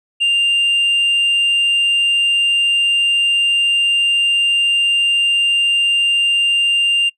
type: tone with tanh clipping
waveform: sine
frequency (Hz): 2794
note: F7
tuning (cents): 0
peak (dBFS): -12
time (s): 0.2-7.1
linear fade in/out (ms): 20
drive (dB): 1
effects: noise-tail reverb RT60 0.1 s tail -25 dB re dry